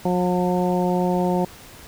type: harmonic tone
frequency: 179.8 Hz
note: F#3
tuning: 49 cents flat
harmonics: 1 / 2 / 3 / 4 / 5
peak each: -21 / -24 / -26 / -27 / -28 dBFS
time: 0.05-1.45 s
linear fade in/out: 5 ms
effects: pink hiss -43 dBFS RMS until 1.87 s